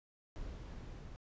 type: noise with level ramp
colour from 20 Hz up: brown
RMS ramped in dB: -45 to -49 dBFS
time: 0.36-1.16 s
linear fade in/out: 0 ms
effects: resampled to 16000 Hz